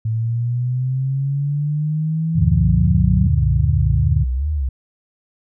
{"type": "linear sweep", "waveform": "sine", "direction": "up", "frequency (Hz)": [110, 185], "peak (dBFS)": -17, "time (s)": [0.05, 3.27], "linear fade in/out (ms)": 5}
{"type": "chord", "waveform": "sine", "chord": "Gb augmented", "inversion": "none", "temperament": "equal with one note detuned", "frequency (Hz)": [93.41, 116.54, 146.83], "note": ["Gb2", "Bb2", "D3"], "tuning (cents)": [17, 0, 0], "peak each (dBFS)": -19, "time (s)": [2.35, 4.24], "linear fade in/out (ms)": 10}
{"type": "tone with vibrato", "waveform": "sine", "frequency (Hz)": 69.3, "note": "C#2", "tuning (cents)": 0, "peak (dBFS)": -17, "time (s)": [2.41, 4.69], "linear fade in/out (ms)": 5, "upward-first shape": "sine", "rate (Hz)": 2.5, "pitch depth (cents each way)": 180}
{"effects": []}